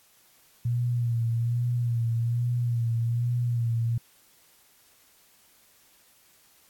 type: tone with vibrato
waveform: sine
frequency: 118.5 Hz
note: A#2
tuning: 29 cents sharp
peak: -23 dBFS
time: 0.65-3.98 s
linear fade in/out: 5 ms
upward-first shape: sine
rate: 1.2 Hz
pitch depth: 44 cents each way
effects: white hiss -60 dBFS RMS until 6.69 s + AAC 64 kbps